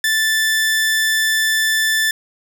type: tone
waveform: sawtooth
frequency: 1760 Hz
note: A6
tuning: in tune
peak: -11 dBFS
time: 0.04-2.11 s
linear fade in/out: 2 ms
effects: none